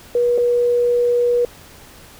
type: tone with dropouts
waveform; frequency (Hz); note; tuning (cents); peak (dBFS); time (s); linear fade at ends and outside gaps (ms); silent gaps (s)
sine; 482.9; B4; -39; -13; 0.15-1.45; 2; 0.378-0.382
effects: pink hiss -43 dBFS RMS until 2.19 s